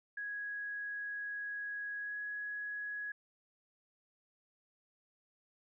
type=tone with pitch glide; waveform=sine; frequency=1662 to 1674.5 Hz; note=G#6 to G#6; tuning=+1 to +14 cents; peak=-38 dBFS; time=0.17-3.12 s; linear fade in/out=5 ms; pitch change=+13 cents; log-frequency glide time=2-2.16 s; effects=none